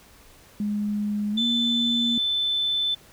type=tone with pitch glide; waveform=sine; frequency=207.7 to 235.8 Hz; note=G#3 to A#3; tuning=0 to +20 cents; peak=-23 dBFS; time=0.6-2.18 s; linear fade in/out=2 ms; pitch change=+220 cents; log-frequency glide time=1.32-1.43 s
type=tone; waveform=sine; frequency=3522 Hz; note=A7; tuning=1 cent sharp; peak=-21 dBFS; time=1.37-2.95 s; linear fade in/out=10 ms
effects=tanh soft clip ceiling -13 dBFS + pink hiss -52 dBFS RMS until 3.12 s